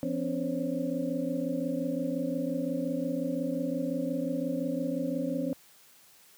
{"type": "tone cluster", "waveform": "sine", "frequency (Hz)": [171.4, 257.5, 283.2, 521, 557], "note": ["F3", "C4", "C#4", "C5", "C#5"], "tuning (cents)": [-32, -28, 37, -7, 8], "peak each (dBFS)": [-37, -32, -34, -37, -37], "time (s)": [0.03, 5.53], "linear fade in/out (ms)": 0, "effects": ["white hiss -58 dBFS RMS until 6.37 s", "high-pass 80 Hz 12 dB/octave"]}